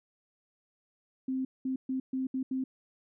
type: tone bursts at uneven times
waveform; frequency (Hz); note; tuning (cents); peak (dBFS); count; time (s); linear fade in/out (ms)
sine; 261.6; C4; 0; -29; 6; 1.28-1.45 / 1.65-1.76 / 1.89-2 / 2.13-2.27 / 2.34-2.43 / 2.51-2.64; 5
effects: none